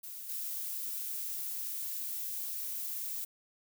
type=noise with level steps; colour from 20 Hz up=violet; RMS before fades=-44 / -38 dBFS; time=0.03-3.25 s; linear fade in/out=10 ms; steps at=0.29 s; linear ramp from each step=5 ms; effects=none